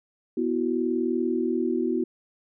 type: chord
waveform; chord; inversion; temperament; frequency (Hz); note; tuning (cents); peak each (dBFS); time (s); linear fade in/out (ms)
sine; B suspended fourth; none; equal; 246.9 / 329.6 / 370; B3 / E4 / F#4; 0 / 0 / 0; -27 / -27 / -27; 0.37-2.04; 5
effects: none